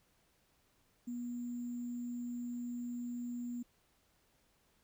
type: tone with sample-and-hold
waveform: sine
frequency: 241.7 Hz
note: B3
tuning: 37 cents flat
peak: -38 dBFS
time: 1.07-3.63 s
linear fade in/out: 10 ms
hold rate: 7350 Hz
effects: pink hiss -73 dBFS RMS until 4.83 s